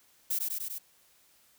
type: noise with echo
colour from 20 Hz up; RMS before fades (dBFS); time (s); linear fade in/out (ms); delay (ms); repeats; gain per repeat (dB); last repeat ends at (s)
violet; -30; 0.3-0.39; 10; 99; 4; -2; 0.786
effects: white hiss -64 dBFS RMS until 1.58 s